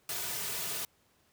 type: noise with comb filter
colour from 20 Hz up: white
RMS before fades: -36 dBFS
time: 0.09-0.85 s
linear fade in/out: 2 ms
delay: 3.7 ms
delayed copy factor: -0.65
effects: pink hiss -69 dBFS RMS until 1.32 s + high-pass 60 Hz 12 dB/octave